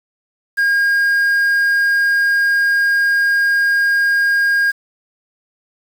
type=tone with quantisation; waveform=triangle; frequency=1622 Hz; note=G#6; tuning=41 cents flat; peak=-10 dBFS; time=0.57-4.72 s; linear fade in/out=20 ms; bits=6; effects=none